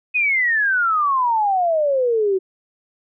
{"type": "exponential sweep", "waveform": "sine", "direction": "down", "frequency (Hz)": [2536, 369.8], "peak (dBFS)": -15, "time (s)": [0.14, 2.39], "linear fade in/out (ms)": 20, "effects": []}